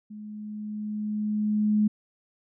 sine tone with level ramp, 211.4 Hz, G#3, 31 cents sharp, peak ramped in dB -38 to -18 dBFS, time 0.1-1.88 s, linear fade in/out 10 ms, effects none

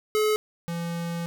square tone pair in turn, 427.7 / 169.73 Hz, A4 / F3, -49 / -49 cents, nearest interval octave + major third, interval 1600 cents, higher first, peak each -21 / -29 dBFS, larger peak first, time 0.15-0.36 / 0.68-1.26 s, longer second, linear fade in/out 0 ms, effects none

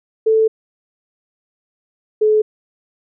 sine tone pair in turn, 441.2 / 429.1 Hz, A4 / A4, +5 / -43 cents, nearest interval unison, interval 48 cents, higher first, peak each -10 dBFS, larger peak neither, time 0.26-0.48 / 2.21-2.42 s, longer first, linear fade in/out 10 ms, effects none

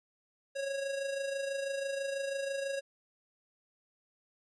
square tone with amplitude modulation, 550 Hz, C#5, 14 cents flat, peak -32 dBFS, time 0.55-2.81 s, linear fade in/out 20 ms, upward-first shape sine, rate 26.1 Hz, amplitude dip 50%, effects resampled to 24000 Hz

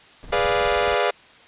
brown noise with tremolo, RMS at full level -34 dBFS, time 0.23-0.95 s, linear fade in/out 0 ms, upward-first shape sine, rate 19 Hz, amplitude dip 65%
sawtooth chord, G# diminished seventh, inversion none, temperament equal, 415.3 / 493.9 / 587.3 / 698.5 Hz, G#4 / B4 / D5 / F5, 0 / 0 / 0 / 0 cents, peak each -20 dBFS, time 0.32-1.11 s, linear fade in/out 10 ms
blue noise, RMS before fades -33 dBFS, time 0.59-1.11 s, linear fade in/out 5 ms
effects white hiss -49 dBFS RMS until 1.47 s + resampled to 8000 Hz

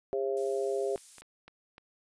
harmonic tone, 134.8 Hz, C#3, 48 cents flat, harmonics 3 / 4 / 5, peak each -30 / -34 / -37 dBFS, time 0.13-0.96 s, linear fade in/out 0 ms
violet noise, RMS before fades -46 dBFS, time 0.37-1.21 s, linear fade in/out 0 ms
clicks, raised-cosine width 0.3 ms, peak -33 dBFS, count 5, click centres 0.978 / 1.183 / 1.22 / 1.48 / 1.781 s
effects resampled to 22050 Hz

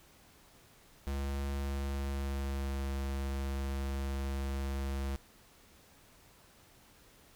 square tone with pitch glide, 69.3 to 68.27 Hz, C#2 to C#2, 0 to -26 cents, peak -34 dBFS, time 1.07-5.16 s, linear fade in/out 0 ms, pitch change -26 cents, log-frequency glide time 1.82-2.81 s, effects pink hiss -61 dBFS RMS until 7.35 s

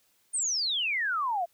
sine exponential sweep, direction down, 9070 to 659.3 Hz, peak -26 dBFS, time 0.33-1.46 s, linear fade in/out 20 ms, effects white hiss -68 dBFS RMS until 1.53 s

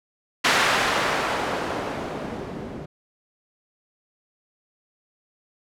blue noise with low-pass filter sweep, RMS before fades -25 dBFS, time 0.44-2.86 s, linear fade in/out 10 ms, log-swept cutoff 2000 to 250 Hz, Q 0.7, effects none

